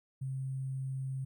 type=tone with sample-and-hold; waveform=sine; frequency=132.9 Hz; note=C3; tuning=27 cents sharp; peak=-34 dBFS; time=0.21-1.25 s; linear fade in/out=10 ms; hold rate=8820 Hz; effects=none